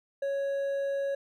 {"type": "tone with hard clipping", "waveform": "triangle", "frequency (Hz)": 554.4, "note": "C#5", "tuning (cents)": 0, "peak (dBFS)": -29, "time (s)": [0.22, 1.15], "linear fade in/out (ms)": 5, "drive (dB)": 7, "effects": []}